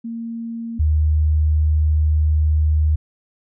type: tone pair in turn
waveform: sine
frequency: 230.2 / 76.82 Hz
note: A#3 / D#2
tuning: -22 / -22 cents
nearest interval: octave + perfect fifth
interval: 1900 cents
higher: first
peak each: -25 / -13 dBFS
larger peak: second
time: 0.04-0.79 / 0.79-2.96 s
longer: second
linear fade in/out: 10 ms
effects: none